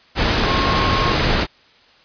sine tone in noise, 1080 Hz, C#6, 45 cents flat, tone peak -21 dBFS, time 0.44-1.16 s, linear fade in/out 50 ms, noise pink, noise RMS -17 dBFS, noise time 0.15-1.47 s, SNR -7 dB, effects white hiss -51 dBFS RMS until 2.04 s + resampled to 11025 Hz

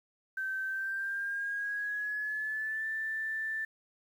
sine tone with pitch glide, 1548 to 1767.9 Hz, G6 to A6, -22 to +8 cents, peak -32 dBFS, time 0.37-3.65 s, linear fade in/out 5 ms, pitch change +230 cents, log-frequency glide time 0.66-2.86 s, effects 10-bit

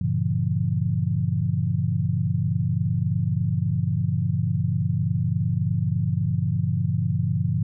sine chord, G diminished seventh, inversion none, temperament just, 98 / 117.6 / 141.12 / 169.34 Hz, G2 / Bb2 / Db3 / Fb3, 0 / +16 / +31 / +47 cents, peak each -26 dBFS, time 0.01-7.63 s, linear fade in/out 5 ms, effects none

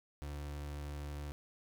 35% pulse tone, 72.8 Hz, D2, 15 cents flat, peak -39 dBFS, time 0.22-1.32 s, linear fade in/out 0 ms, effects none

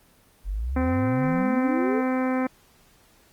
sine exponential sweep, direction up, 43.65 to 478.7 Hz, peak -25 dBFS, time 0.44-2.03 s, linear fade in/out 50 ms
harmonic tone, 257.8 Hz, C4, 26 cents flat, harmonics 1 / 2 / 3 / 4 / 5 / 6 / 7 / 8 / 9, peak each -23 / -29 / -33 / -35 / -37 / -39 / -40 / -41 / -42 dBFS, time 0.76-2.47 s, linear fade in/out 5 ms
effects pink hiss -58 dBFS RMS until 3.32 s + Opus 24 kbps

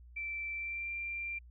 sine tone with pitch glide, 2335 to 2370 Hz, D7 to D7, -11 to +15 cents, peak -36 dBFS, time 0.16-1.39 s, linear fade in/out 10 ms, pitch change +26 cents, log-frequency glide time 0.53-0.92 s, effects added 60 Hz sine -52 dBFS peak until 1.5 s

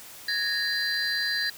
sine tone cluster, 1675 / 1835 / 4069 / 4724 Hz, G#6 / A#6 / C8 / D8, +14 / -28 / -49 / +9 cents, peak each -30 dBFS, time 0.28-1.5 s, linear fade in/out 5 ms, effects tanh soft clip ceiling -14 dBFS + white hiss -45 dBFS RMS until 1.57 s

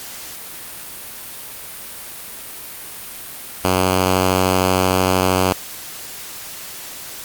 5% pulse tone with pitch glide, 92.5 to 93.09 Hz, F#2 to F#2, 0 to +11 cents, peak -3 dBFS, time 3.64-5.53 s, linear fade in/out 5 ms, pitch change +11 cents, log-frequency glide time 3.77-3.84 s, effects white hiss -33 dBFS RMS until 7.24 s + Opus 48 kbps

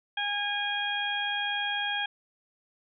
harmonic tone, 818 Hz, G#5, 26 cents flat, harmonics 1 / 2 / 3 / 4, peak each -34 / -32 / -36 / -32 dBFS, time 0.17-2.06 s, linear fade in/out 5 ms, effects none

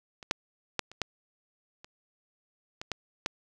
clicks, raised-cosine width 0.2 ms, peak -27 / -8 / -10 / -29 / -11 / -29 / -20 / -14 / -11 dBFS, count 9, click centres 0.228 / 0.311 / 0.793 / 0.916 / 1.017 / 1.845 / 2.815 / 2.917 / 3.261 s, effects none

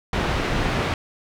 pink low-pass noise, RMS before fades -23 dBFS, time 0.13-0.94 s, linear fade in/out 2 ms, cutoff 3000 Hz, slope 12 dB/octave, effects none

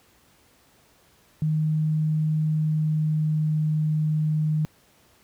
sine tone with pitch glide, 155.2 to 154.22 Hz, D#3 to D#3, -4 to -15 cents, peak -20 dBFS, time 1.42-4.65 s, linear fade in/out 0 ms, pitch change -11 cents, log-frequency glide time 2.48-3.59 s, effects pink hiss -59 dBFS RMS until 5.23 s + high-pass 60 Hz 12 dB/octave

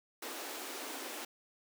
pink high-pass noise, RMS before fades -43 dBFS, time 0.22-1.25 s, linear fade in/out 5 ms, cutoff 250 Hz, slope 96 dB/octave, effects none

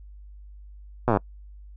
slowing click train, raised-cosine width 1 ms, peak -7 dBFS, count 11, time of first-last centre 1.08-1.172 s, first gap 8 ms, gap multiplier 1.03, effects noise-tail reverb RT60 0.1 s tail -26 dB re dry + added 50 Hz sine -42 dBFS peak until 1.76 s

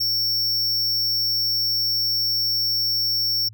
square tone, 5460 Hz, F8, 40 cents flat, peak -20 dBFS, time 0-3.49 s, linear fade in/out 10 ms, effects added 108 Hz sine -41 dBFS peak until 3.53 s

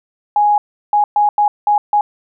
sine tone bursts at uneven times, 830.6 Hz, G#5, in tune, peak -9 dBFS, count 6, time 0.36-0.58 / 0.93-1.04 / 1.16-1.29 / 1.38-1.48 / 1.67-1.78 / 1.93-2.01 s, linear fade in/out 2 ms, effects none

